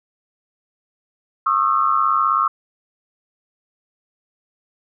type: tone cluster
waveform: sine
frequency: 1091 / 1227 / 1326 Hz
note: C#6 / D#6 / E6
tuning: -28 / -25 / +10 cents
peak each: -19 dBFS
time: 1.46-2.48 s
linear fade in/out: 5 ms
effects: none